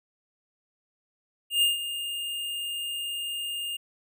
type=tone with ADSR envelope; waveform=square; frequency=2823 Hz; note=F7; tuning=18 cents sharp; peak=-19 dBFS; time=1.5-3.77 s; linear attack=120 ms; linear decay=150 ms; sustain=-12 dB; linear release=10 ms; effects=none